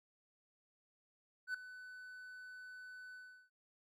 triangle tone with ADSR envelope, 1500 Hz, F#6, 23 cents sharp, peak -33 dBFS, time 1.47-3.5 s, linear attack 73 ms, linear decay 3 ms, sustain -15 dB, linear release 360 ms, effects none

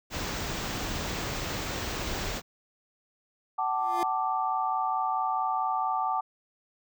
pink band-stop noise, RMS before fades -33 dBFS, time 0.1-2.42 s, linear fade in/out 50 ms, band 7700 to 15000 Hz, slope 48 dB/octave
sine chord, D major, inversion first, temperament equal with one note detuned, 755.5 / 880 / 1174.7 Hz, F#5 / A5 / D6, +36 / 0 / 0 cents, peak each -30 / -30 / -30 dBFS, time 3.58-6.21 s, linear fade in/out 10 ms
25% pulse tone with exponential growth, 348.1 Hz, F4, 6 cents flat, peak -24 dBFS, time 3.73-4.03 s, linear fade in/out 1 ms, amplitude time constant 64 ms
effects none

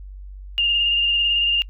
sine tone with vibrato, 2814 Hz, F7, 12 cents sharp, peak -16 dBFS, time 0.58-1.62 s, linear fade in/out 0 ms, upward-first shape square, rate 18 Hz, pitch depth 17 cents each way, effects noise-tail reverb RT60 0.1 s tail -25 dB re dry + added 48 Hz sine -34 dBFS peak until 1.69 s

